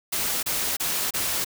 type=noise bursts; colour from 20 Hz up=white; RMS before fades=-26 dBFS; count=4; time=0.12-1.447 s; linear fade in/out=10 ms; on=310 ms; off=29 ms; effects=none